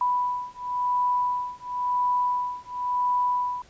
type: beating tone pair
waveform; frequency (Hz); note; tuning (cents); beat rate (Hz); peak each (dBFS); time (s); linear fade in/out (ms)
sine; 987.8 / 988.75; B5 / B5; 0 / +2; 0.95; -26; 0.01-3.62; 2
effects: pink hiss -55 dBFS RMS until 3.69 s + resampled to 16000 Hz